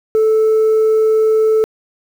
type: tone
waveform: sine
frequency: 438 Hz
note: A4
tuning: 8 cents flat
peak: -7 dBFS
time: 0.15-1.64 s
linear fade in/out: 0 ms
effects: tanh soft clip ceiling -8 dBFS + 7-bit